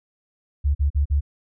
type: tone bursts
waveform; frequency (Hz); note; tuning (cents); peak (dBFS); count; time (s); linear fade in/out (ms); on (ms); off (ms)
sine; 71.6; D2; -43; -16; 4; 0.64-1.209; 20; 110; 43
effects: none